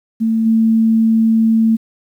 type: tone with level steps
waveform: sine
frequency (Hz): 224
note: A3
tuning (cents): +31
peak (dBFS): -12 / -9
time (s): 0.2-1.77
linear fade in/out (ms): 20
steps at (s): 0.45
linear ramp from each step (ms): 20
effects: 8-bit